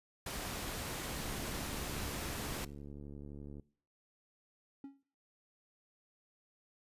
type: noise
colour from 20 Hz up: pink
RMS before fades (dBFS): -41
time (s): 0.26-2.65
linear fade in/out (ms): 5
type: click train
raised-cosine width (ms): 3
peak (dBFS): -36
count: 181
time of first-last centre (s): 1.09-3.597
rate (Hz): 71.8
type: tone with exponential decay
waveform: triangle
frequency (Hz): 276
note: C#4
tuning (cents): -7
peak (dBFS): -39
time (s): 4.84-5.03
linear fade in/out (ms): 2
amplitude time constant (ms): 41
effects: noise-tail reverb RT60 0.5 s tail -22 dB re dry + resampled to 32000 Hz